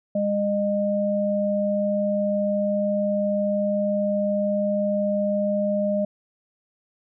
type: tone pair together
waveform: sine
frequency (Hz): 203.3 / 611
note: G#3 / D#5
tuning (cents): -37 / -32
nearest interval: octave + perfect fifth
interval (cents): 1905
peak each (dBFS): -24 / -22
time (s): 0.15-6.05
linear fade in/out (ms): 5
effects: none